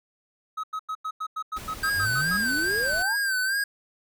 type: tone bursts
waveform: triangle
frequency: 1275 Hz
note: D#6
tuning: 42 cents sharp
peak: -26 dBFS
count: 12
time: 0.57-2.374 s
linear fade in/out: 10 ms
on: 66 ms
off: 92 ms
type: noise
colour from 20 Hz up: pink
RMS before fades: -40 dBFS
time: 1.56-3.03 s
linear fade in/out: 10 ms
type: tone with vibrato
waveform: square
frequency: 1568 Hz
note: G6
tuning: in tune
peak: -24 dBFS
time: 1.83-3.64 s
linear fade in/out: 5 ms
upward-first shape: sine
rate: 2.4 Hz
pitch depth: 76 cents each way
type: exponential sweep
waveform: sine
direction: up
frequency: 84.2 to 987.8 Hz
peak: -30 dBFS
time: 1.94-3.17 s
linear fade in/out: 50 ms
effects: none

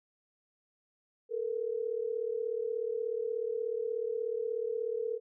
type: tone pair together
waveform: sine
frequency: 440 / 476.6 Hz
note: A4 / A#4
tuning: 0 / +38 cents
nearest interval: minor second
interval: 138 cents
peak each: -34 / -34 dBFS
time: 1.29-5.2 s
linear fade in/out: 50 ms
effects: none

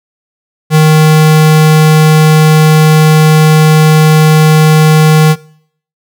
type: tone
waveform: square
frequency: 155.56 Hz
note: D#3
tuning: in tune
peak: -3 dBFS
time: 0.7-5.36 s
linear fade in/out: 50 ms
effects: noise-tail reverb RT60 0.6 s tail -21 dB re dry

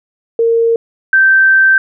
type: tone pair in turn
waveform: sine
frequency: 460 / 1557.6 Hz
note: A#4 / G6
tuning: -23 / -12 cents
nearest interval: octave + major sixth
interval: 2111 cents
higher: second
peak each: -8 / -5 dBFS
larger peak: second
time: 0.39-0.76 / 1.13-1.78 s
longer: second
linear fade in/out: 2 ms
effects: none

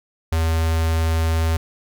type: tone with notch filter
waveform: square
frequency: 81.3 Hz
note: E2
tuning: 23 cents flat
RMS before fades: -19 dBFS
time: 0.32-1.57 s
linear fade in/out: 5 ms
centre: 290 Hz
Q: 1.6
effects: none

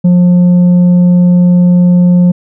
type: tone with tanh clipping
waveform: sine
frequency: 177.7 Hz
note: F3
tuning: 30 cents sharp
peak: -4 dBFS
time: 0.04-2.32 s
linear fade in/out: 10 ms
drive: 4 dB
effects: none

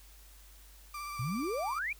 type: tone with vibrato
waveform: 35% pulse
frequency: 1174.7 Hz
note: D6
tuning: in tune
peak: -37 dBFS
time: 0.94-1.79 s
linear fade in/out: 5 ms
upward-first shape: sine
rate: 16 Hz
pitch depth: 26 cents each way
type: exponential sweep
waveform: sine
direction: up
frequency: 110 to 2500 Hz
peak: -32 dBFS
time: 1.19-1.93 s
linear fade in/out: 5 ms
effects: added 50 Hz sine -54 dBFS peak until 1.99 s + white hiss -59 dBFS RMS until 1.99 s

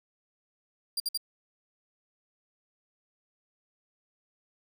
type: tone bursts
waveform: sawtooth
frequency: 4769 Hz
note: D8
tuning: 26 cents sharp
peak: -25 dBFS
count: 3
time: 0.97-1.175 s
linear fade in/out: 5 ms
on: 31 ms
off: 56 ms
effects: none

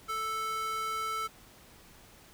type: tone with high-pass filter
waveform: square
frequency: 440 Hz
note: A4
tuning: in tune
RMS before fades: -34 dBFS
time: 0.08-1.28 s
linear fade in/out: 20 ms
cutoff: 1100 Hz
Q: 4.9
effects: pink hiss -56 dBFS RMS until 2.33 s

